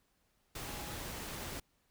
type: tone in noise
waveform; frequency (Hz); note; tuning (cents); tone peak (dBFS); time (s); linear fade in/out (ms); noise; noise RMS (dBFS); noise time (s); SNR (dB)
sine; 829; G#5; -3; -52; 0.65-0.95; 5; pink; -43; 0.55-1.6; -12
effects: pink hiss -75 dBFS RMS until 1.9 s